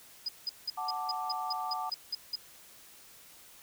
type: tone bursts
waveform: sine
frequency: 4978 Hz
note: D#8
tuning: in tune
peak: -30 dBFS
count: 11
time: 0.26-2.357 s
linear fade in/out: 5 ms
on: 27 ms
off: 180 ms
type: chord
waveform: sine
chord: D major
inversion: first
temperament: equal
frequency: 740 / 880 / 1174.7 Hz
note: F#5 / A5 / D6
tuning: 0 / 0 / 0 cents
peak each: -37 dBFS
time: 0.77-1.9 s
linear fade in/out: 10 ms
effects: tanh soft clip ceiling -20 dBFS + white hiss -55 dBFS RMS until 3.62 s